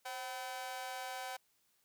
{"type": "tone with amplitude modulation", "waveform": "sawtooth", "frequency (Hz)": 764, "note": "G5", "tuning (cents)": -45, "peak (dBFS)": -33, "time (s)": [0.05, 1.37], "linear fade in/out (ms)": 10, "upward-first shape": "sine", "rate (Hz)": 235, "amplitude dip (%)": 95, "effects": ["white hiss -75 dBFS RMS until 1.84 s"]}